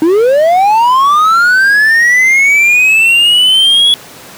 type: linear sweep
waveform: triangle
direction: up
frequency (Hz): 304.5 to 3387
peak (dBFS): -3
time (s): 0.02-3.94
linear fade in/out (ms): 0
effects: pink hiss -32 dBFS RMS until 4.37 s + high-pass 150 Hz 12 dB/octave